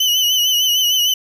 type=tone with vibrato; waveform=35% pulse; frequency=2976 Hz; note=F#7; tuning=9 cents sharp; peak=-11 dBFS; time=0-1.14 s; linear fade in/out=5 ms; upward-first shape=triangle; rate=6.6 Hz; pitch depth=66 cents each way; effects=none